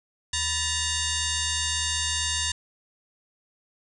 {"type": "tone with frequency modulation", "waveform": "sine", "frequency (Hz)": 1751, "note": "A6", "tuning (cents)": -9, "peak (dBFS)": -24, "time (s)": [0.33, 2.52], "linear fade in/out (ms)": 5, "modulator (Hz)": 915, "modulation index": 7, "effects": []}